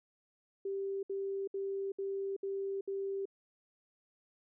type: tone bursts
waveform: sine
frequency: 392 Hz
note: G4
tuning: in tune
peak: -34 dBFS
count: 6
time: 0.65-3.255 s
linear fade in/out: 5 ms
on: 380 ms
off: 65 ms
effects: none